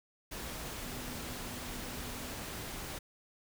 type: tone in noise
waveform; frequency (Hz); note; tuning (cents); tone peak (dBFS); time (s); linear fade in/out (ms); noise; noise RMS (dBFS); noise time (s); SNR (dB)
sine; 246.9; B3; 0; -49; 0.82-2.33; 10; pink; -42; 0.31-2.99; -10
effects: none

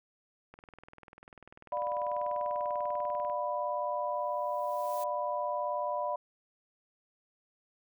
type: click train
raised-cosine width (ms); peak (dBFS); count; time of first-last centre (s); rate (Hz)
0.5; -35; 57; 0.54-3.299; 20.3
type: chord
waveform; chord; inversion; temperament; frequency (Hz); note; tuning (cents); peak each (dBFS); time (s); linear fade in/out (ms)
sine; B diminished; first; just; 592.7 / 711.2 / 987.8; D5 / F5 / B5; +16 / +31 / 0; -34 / -37 / -34; 1.72-6.16; 5
type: noise with exponential growth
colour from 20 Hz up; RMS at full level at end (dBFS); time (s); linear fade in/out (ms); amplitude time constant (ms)
blue; -45; 4.07-5.04; 5; 210
effects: none

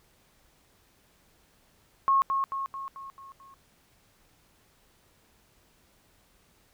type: tone with echo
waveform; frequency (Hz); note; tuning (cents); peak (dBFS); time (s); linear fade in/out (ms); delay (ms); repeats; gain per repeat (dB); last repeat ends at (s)
sine; 1088; C#6; -33; -19; 2.08-2.22; 0; 220; 6; -5; 3.54
effects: pink hiss -64 dBFS RMS until 6.73 s

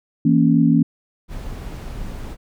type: chord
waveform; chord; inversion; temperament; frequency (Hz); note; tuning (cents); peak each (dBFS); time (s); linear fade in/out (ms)
sine; A# diminished; second; equal; 164.81 / 233.1 / 277.2; E3 / A#3 / C#4; 0 / 0 / 0; -16; 0.25-0.83; 5
type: noise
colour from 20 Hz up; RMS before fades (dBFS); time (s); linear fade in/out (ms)
brown; -30; 1.28-2.37; 50
effects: none

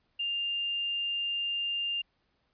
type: tone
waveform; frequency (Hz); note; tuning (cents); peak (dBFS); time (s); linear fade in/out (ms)
sine; 2800; F7; +4; -29; 0.19-2.02; 10
effects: pink hiss -74 dBFS RMS until 2.53 s + resampled to 11025 Hz

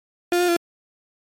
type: tone with pitch steps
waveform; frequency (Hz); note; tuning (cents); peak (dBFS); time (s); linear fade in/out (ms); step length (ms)
35% pulse; 351.1 / 354.9 / 343; F4 / F4 / F4; +9 / +28 / -31; -15; 0.32-0.566; 2; 82
effects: MP3 64 kbps

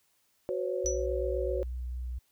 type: chord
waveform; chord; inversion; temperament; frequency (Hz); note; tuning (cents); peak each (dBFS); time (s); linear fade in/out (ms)
sine; F# suspended fourth; none; equal with one note detuned; 370 / 506.6 / 554.4; F#4 / B4 / C#5; 0 / +44 / 0; -33 / -34 / -34; 0.49-1.63; 0
type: tone with vibrato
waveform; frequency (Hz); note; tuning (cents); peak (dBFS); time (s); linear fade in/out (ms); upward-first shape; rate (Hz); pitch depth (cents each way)
sine; 61.74; B1; 0; -33; 0.84-2.19; 10; triangle; 4.6; 13
type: tone with exponential decay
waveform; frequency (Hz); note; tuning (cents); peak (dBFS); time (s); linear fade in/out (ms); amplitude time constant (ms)
sine; 5920; F#8; 0; -26; 0.86-1.06; 0; 43
effects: white hiss -71 dBFS RMS until 2.31 s

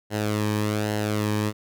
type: tone with flanger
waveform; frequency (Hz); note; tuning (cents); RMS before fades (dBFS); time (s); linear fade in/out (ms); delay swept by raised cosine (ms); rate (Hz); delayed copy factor
sawtooth; 105.7; G#2; +31; -25; 0.1-1.53; 50; 0.84 to 1.46; 1.2; -0.6
effects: none

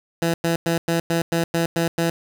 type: tone bursts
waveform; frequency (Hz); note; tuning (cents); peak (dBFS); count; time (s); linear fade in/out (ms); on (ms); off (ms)
15% pulse; 167.3; E3; +26; -12; 9; 0.22-2.1; 2; 120; 100
effects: none

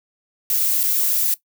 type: noise with dropouts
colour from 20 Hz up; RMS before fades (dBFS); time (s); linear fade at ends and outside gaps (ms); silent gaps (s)
violet; -19; 0.5-1.34; 1; 0.832-0.836
effects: noise-tail reverb RT60 0.1 s tail -17 dB re dry

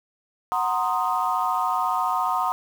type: chord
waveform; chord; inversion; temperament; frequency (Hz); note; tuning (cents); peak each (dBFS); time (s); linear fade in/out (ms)
sine; C half-diminished seventh; second; equal; 740 / 932.3 / 1046.5 / 1244.5; Gb5 / Bb5 / C6 / Eb6; 0 / 0 / 0 / 0; -26; 0.52-2.52; 0
effects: tanh soft clip ceiling -11 dBFS + 7-bit

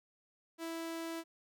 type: tone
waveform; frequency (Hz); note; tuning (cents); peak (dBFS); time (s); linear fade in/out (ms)
sawtooth; 329.6; E4; 0; -35; 0.58-1.24; 50
effects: none

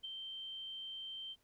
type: tone with ADSR envelope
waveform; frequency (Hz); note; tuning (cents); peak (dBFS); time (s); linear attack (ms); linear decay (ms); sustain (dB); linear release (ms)
sine; 3127; G7; -5; -39; 0.03-1.36; 19; 10; -4; 45
effects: pink hiss -75 dBFS RMS until 1.43 s

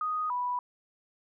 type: tone pair in turn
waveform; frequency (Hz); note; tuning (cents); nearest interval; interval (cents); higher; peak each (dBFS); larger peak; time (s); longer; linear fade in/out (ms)
sine; 1244.5 / 985.2; D#6 / B5; 0 / -5; major third; 405; first; -28; neither; 0.01-0.3 / 0.3-0.59; neither; 2
effects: none

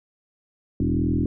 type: tone with frequency modulation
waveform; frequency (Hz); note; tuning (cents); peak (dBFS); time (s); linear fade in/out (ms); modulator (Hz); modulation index
sine; 189.2; F#3; +39; -19; 0.8-1.26; 2; 41.4; 3.4
effects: none

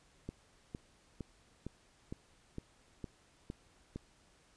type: click train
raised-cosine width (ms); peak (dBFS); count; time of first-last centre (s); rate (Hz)
3; -28; 9; 0.29-3.96; 2.18
effects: pink hiss -67 dBFS RMS until 4.56 s + resampled to 22050 Hz

